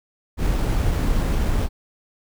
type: noise with sample-and-hold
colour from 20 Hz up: brown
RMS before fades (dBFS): -20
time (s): 0.37-1.69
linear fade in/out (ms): 50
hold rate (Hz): 8820
effects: none